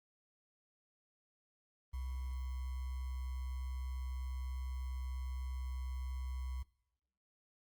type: tone with sample-and-hold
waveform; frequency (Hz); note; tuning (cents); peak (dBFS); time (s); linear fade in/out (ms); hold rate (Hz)
sine; 64.2; C2; -32; -38; 1.93-6.63; 10; 1050
effects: noise-tail reverb RT60 0.9 s tail -23 dB re dry + Opus 24 kbps